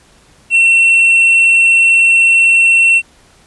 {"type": "tone", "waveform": "triangle", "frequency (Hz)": 2709, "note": "E7", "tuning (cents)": 47, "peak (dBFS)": -4, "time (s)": [0.5, 3.02], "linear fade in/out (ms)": 50, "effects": ["pink hiss -47 dBFS RMS until 3.46 s", "resampled to 24000 Hz"]}